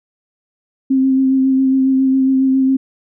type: tone with vibrato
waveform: sine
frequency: 264.9 Hz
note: C4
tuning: 22 cents sharp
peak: -10 dBFS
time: 0.9-2.77 s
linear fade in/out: 10 ms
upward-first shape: sine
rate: 7.3 Hz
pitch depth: 17 cents each way
effects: none